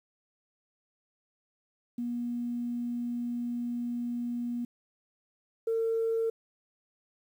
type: tone pair in turn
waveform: sine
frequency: 240 / 453.1 Hz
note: B3 / A#4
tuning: -49 / -49 cents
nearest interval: major seventh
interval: 1100 cents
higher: second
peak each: -30 / -25 dBFS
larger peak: second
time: 1.98-4.65 / 5.67-6.3 s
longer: first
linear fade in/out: 5 ms
effects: tanh soft clip ceiling -22 dBFS + 10-bit